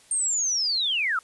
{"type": "linear sweep", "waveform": "sine", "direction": "down", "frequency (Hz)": [8750, 1232], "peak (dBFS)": -22, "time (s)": [0.11, 1.19], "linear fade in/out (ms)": 2, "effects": ["white hiss -55 dBFS RMS until 1.23 s", "resampled to 24000 Hz"]}